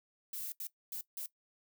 violet noise bursts at uneven times, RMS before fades -41 dBFS, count 4, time 0.33-0.52 / 0.6-0.67 / 0.92-1.01 / 1.17-1.26 s, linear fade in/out 2 ms, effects noise-tail reverb RT60 0.1 s tail -18 dB re dry

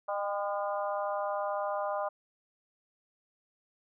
harmonic tone with a mistuned harmonic, 203.2 Hz, G#3, 38 cents flat, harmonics 3 / 4 / 5 / 6 / 7, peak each -33 / -36 / -38 / -39 / -46 dBFS, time 0.08-2.09 s, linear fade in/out 10 ms, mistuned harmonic 4, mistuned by -32 cents, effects none

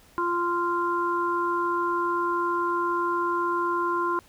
harmonic tone, 347.2 Hz, F4, 10 cents flat, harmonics 1 / 3 / 4, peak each -28 / -25 / -31 dBFS, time 0.18-4.19 s, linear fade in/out 0 ms, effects pink hiss -56 dBFS RMS until 4.28 s

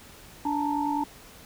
sine tone cluster, 290.5 / 870 / 920 Hz, D4 / A5 / A#5, -19 / -20 / -23 cents, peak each -28 / -29 / -30 dBFS, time 0.45-1.04 s, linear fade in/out 5 ms, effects pink hiss -49 dBFS RMS until 1.45 s

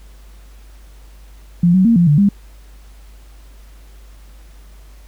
sine tone with pitch steps, 173.5 / 187.2 / 231 / 172.8 / 146.9 / 201 Hz, F3 / F#3 / A#3 / F3 / D3 / G3, -11 / +20 / -16 / -18 / +1 / +44 cents, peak -8 dBFS, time 1.63-2.29 s, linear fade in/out 5 ms, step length 110 ms, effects added 50 Hz sine -38 dBFS peak until 5.07 s + pink hiss -51 dBFS RMS until 5.07 s

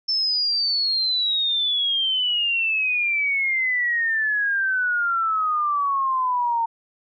sine exponential sweep, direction down, 5330 to 910 Hz, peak -19 dBFS, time 0.08-6.66 s, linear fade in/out 10 ms, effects none

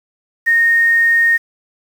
sine tone with quantisation, 1849 Hz, A#6, 15 cents flat, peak -9 dBFS, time 0.46-1.38 s, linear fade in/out 20 ms, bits 6, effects none

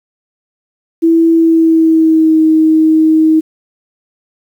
sine tone with pitch glide, 329.6 to 316 Hz, E4 to D#4, 0 to +27 cents, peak -5 dBFS, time 1.02-3.41 s, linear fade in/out 20 ms, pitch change -73 cents, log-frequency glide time 1.32-2.41 s, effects 7-bit

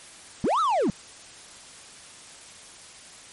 triangle linear two-way sweep, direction up then down, 164.81 to 1348 to 164.81 Hz, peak -18 dBFS, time 0.44-0.9 s, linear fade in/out 0 ms, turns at 0.6 s, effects white hiss -46 dBFS RMS until 3.32 s + MP3 48 kbps

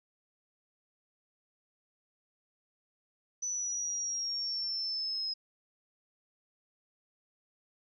sine exponential sweep, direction down, 5990 to 5100 Hz, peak -32 dBFS, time 3.42-5.34 s, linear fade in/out 10 ms, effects none

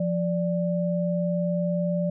sine tone pair together, 174.61 / 587.3 Hz, F3 / D5, 0 / 0 cents, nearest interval octave + major sixth, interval 2100 cents, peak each -24 / -27 dBFS, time 0-2.1 s, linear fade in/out 5 ms, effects none

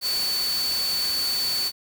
sine tone in noise, 4482 Hz, C#8, 18 cents sharp, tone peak -23 dBFS, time 0.01-1.72 s, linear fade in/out 50 ms, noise white, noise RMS -31 dBFS, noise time 0.01-1.72 s, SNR +5 dB, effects none

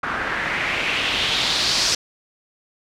white noise with low-pass filter sweep, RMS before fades -22 dBFS, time 0.03-1.95 s, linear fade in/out 5 ms, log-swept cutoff 1400 to 5500 Hz, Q 2.6, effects none

